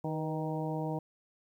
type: harmonic tone with a mistuned harmonic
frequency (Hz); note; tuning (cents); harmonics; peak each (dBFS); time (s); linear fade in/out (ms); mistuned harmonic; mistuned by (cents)
156.3; D#3; +8; 1 / 2 / 3 / 4 / 5 / 6; -35 / -38 / -40 / -41 / -42 / -43; 0.04-0.99; 5; 3; +46
effects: 11-bit